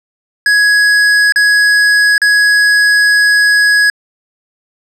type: tone with dropouts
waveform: square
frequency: 1670 Hz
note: G#6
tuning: 9 cents sharp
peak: -7 dBFS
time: 0.46-3.9 s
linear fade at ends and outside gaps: 2 ms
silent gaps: 1.323-1.359 / 2.18-2.217 s
effects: low-pass 8000 Hz 12 dB/octave